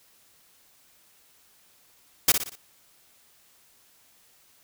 white noise with echo, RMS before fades -17 dBFS, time 2.28-2.32 s, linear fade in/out 5 ms, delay 59 ms, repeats 4, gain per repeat -7 dB, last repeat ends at 2.556 s, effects white hiss -60 dBFS RMS until 4.63 s

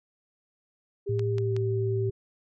sine tone with pitch glide, 400 to 388.4 Hz, G4 to G4, +35 to -16 cents, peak -28 dBFS, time 1.06-2.11 s, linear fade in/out 20 ms, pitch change -51 cents, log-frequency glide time 1.28-1.58 s
sine tone, 111.1 Hz, A2, 17 cents sharp, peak -26 dBFS, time 1.09-2.1 s, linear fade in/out 5 ms
clicks, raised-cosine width 0.2 ms, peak -23 dBFS, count 3, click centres 1.194 / 1.383 / 1.565 s
effects none

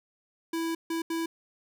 square tone bursts at uneven times, 329.6 Hz, E4, in tune, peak -29 dBFS, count 3, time 0.53-0.75 / 0.9-1.02 / 1.1-1.26 s, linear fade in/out 5 ms, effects none

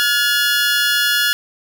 20% pulse tone pair together, 1429.5 / 1700 Hz, F6 / G#6, +40 / +40 cents, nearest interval minor third, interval 300 cents, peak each -12 dBFS, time 0-1.33 s, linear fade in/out 0 ms, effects none

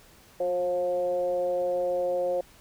sine tone with frequency modulation, 535 Hz, C5, 38 cents sharp, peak -24 dBFS, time 0.4-2.41 s, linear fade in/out 5 ms, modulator 176 Hz, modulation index 0.61, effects pink hiss -55 dBFS RMS until 2.6 s

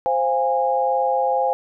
sine chord, F minor, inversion second, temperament equal with one note detuned, 523.3 / 698.5 / 820.6 Hz, C5 / F5 / Ab5, 0 / 0 / -21 cents, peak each -21 / -24 / -20 dBFS, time 0.06-1.53 s, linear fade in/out 0 ms, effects none

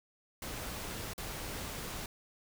pink noise with dropouts, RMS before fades -41 dBFS, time 0.42-2.06 s, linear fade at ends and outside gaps 2 ms, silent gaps 1.135-1.179 s, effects none

